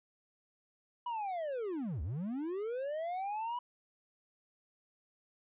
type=linear two-way sweep; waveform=triangle; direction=down then up; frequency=987.8 to 66 to 987.8 Hz; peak=-33 dBFS; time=1.06-3.59 s; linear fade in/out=5 ms; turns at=2.02 s; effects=resampled to 8000 Hz